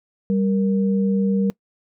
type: tone pair together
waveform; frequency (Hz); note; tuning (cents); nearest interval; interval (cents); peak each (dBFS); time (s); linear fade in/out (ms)
sine; 196 / 467.9; G3 / A#4; 0 / +6; octave + minor third; 1506; -17 / -25; 0.3-1.5; 0
effects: noise-tail reverb RT60 0.1 s tail -23 dB re dry

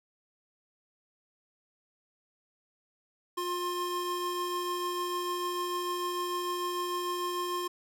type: tone pair together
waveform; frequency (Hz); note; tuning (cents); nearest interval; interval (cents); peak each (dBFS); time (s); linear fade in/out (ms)
square; 355.4 / 1059.5; F4 / C6; +30 / +21; octave + perfect fifth; 1891; -35 / -34; 3.37-7.68; 10
effects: none

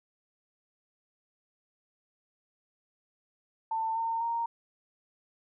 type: tone with pitch steps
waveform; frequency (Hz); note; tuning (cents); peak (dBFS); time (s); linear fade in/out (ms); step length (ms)
sine; 894 / 911.2 / 928.7; A5 / A#5 / A#5; +27 / -40 / -7; -28; 3.71-4.46; 5; 250
effects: none

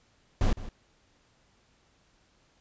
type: noise with echo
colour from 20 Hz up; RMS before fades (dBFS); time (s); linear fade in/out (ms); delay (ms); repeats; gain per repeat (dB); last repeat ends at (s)
brown; -23; 0.41-0.53; 2; 160; 1; -15; 0.69
effects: pink hiss -66 dBFS RMS until 2.6 s + resampled to 16000 Hz

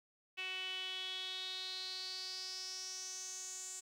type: tone with band-pass filter sweep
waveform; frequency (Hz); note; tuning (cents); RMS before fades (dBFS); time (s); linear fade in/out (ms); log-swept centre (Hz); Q
sawtooth; 373.7; F#4; +17; -44; 0.37-3.81; 20; 2700 to 7400; 6.7
effects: 12-bit

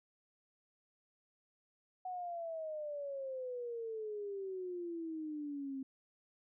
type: exponential sweep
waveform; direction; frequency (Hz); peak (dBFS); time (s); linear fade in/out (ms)
sine; down; 744 to 264.2; -39; 2.05-5.83; 5
effects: none

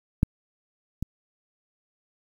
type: clicks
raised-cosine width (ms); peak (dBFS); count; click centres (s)
5; -6 / -16; 2; 0.231 / 1.026
effects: 8-bit

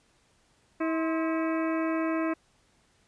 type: harmonic tone with a mistuned harmonic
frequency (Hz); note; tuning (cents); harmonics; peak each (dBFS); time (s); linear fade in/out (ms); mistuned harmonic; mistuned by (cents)
322.5; E4; -38; 1 / 2 / 3 / 4 / 5 / 6 / 7 / 8; -27 / -33 / -37 / -39 / -41 / -43 / -44 / -45; 0.8-2.34; 10; 3; +140
effects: pink hiss -66 dBFS RMS until 3.07 s + resampled to 22050 Hz

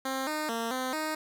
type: tone with pitch steps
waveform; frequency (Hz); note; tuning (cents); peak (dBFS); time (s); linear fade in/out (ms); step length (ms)
10% pulse; 265.2 / 306.4 / 229.6 / 257.5 / 310.9; C4 / D#4 / A#3 / C4 / D#4; +23 / -27 / -26 / -28 / -1; -22; 0.05-1.15; 5; 220
effects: none

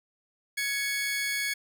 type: tone pair together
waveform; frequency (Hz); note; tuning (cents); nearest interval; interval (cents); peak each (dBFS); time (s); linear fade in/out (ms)
sawtooth; 1678.5 / 2217; G#6 / C#7; +18 / 0; perfect fourth; 482; -29 / -26; 0.57-1.54; 10
effects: none

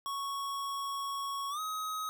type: tone with pitch glide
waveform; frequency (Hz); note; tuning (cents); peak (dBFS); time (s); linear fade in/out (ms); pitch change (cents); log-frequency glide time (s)
square; 1108.7 to 1266.2; C#6 to D#6; 0 to +30; -35; 0.06-2.09; 0; +230; 1.5-1.6
effects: none

